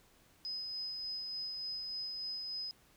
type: tone with tremolo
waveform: sine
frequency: 5040 Hz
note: D#8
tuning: 21 cents sharp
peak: -37 dBFS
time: 0.45-2.71 s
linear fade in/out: 0 ms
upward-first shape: sine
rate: 3.4 Hz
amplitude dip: 25%
effects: pink hiss -66 dBFS RMS until 2.96 s